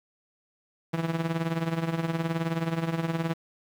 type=tone with tremolo; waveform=sawtooth; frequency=164.81 Hz; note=E3; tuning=in tune; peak=-19 dBFS; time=0.93-3.34 s; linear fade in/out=10 ms; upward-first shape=triangle; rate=19 Hz; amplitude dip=80%; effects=low-pass 3000 Hz 12 dB/octave + 8-bit